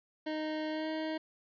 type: tone with pitch glide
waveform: 25% pulse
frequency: 310 to 314.9 Hz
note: D#4 to D#4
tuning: -6 to +21 cents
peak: -30 dBFS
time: 0.26-1.18 s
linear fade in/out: 10 ms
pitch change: +27 cents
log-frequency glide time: 0.7-0.89 s
effects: resampled to 11025 Hz + 11-bit